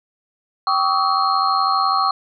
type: tone cluster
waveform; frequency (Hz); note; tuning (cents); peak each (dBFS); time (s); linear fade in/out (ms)
sine; 774 / 1125 / 1217 / 1293 / 4230; G5 / C#6 / D#6 / E6 / C8; -22 / +25 / -39 / -34 / +18; -22 / -18 / -23 / -23 / -26; 0.67-2.11; 2
effects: none